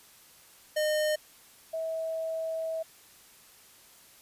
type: tone pair in turn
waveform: square / sine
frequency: 611 / 647.3 Hz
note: D#5 / E5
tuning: -32 / -32 cents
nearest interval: minor second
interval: 100 cents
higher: second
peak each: -26 / -30 dBFS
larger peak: first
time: 0.76-1.16 / 1.73-2.83 s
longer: second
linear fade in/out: 10 ms
effects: white hiss -56 dBFS RMS until 4.21 s + resampled to 32000 Hz